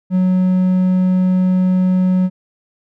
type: tone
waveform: triangle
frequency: 184.4 Hz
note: F#3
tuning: 6 cents flat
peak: -9 dBFS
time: 0.1-2.3 s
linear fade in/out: 50 ms
effects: none